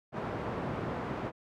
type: band-pass noise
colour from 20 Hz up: pink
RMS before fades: -36 dBFS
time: 0.12-1.32 s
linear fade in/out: 50 ms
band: 110 to 1200 Hz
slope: 12 dB/octave
effects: none